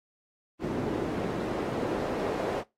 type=noise with band-pass filter sweep; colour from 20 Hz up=pink; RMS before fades=-31 dBFS; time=0.59-2.64 s; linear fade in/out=50 ms; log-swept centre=300 to 510 Hz; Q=1.3; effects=noise-tail reverb RT60 0.2 s tail -20 dB re dry + AAC 48 kbps

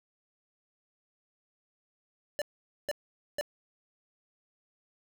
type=tone bursts; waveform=square; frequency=587.3 Hz; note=D5; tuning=in tune; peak=-30 dBFS; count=3; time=2.39-3.411 s; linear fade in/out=0 ms; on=27 ms; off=470 ms; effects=12-bit

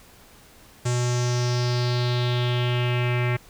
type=tone with low-pass filter sweep; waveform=square; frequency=122.6 Hz; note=B2; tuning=12 cents flat; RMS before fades=-23 dBFS; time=0.85-3.37 s; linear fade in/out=10 ms; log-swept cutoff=7500 to 2200 Hz; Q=4; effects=pink hiss -51 dBFS RMS until 3.49 s

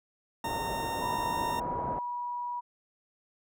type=tone; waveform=40% pulse; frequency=919 Hz; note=A#5; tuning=25 cents flat; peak=-32 dBFS; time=0.44-1.6 s; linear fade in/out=5 ms
type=low-pass noise; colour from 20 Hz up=white; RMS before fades=-37 dBFS; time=0.44-1.99 s; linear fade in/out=2 ms; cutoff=890 Hz; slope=24 dB/octave
type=tone with pitch glide; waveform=sine; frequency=980 to 969.9 Hz; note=B5 to B5; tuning=-14 to -32 cents; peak=-32 dBFS; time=1.01-2.61 s; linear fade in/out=20 ms; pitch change=-18 cents; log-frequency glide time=1.15-1.58 s
effects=none

